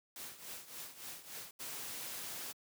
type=noise with tremolo; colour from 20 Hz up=white; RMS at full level=-45 dBFS; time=0.16-1.51 s; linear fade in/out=2 ms; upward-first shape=triangle; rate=3.5 Hz; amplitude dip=80%
type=noise; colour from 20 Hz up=white; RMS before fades=-44 dBFS; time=1.59-2.53 s; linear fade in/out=20 ms
effects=high-pass 100 Hz 12 dB/octave